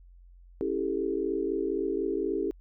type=chord; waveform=sine; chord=A dominant seventh; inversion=first; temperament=just; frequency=275 / 330 / 396 / 440 Hz; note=C#4 / E4 / G4 / A4; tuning=-14 / +2 / +18 / 0 cents; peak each=-35 / -32 / -30 / -34 dBFS; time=0.61-2.51 s; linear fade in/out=0 ms; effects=added 44 Hz sine -50 dBFS peak until 2.6 s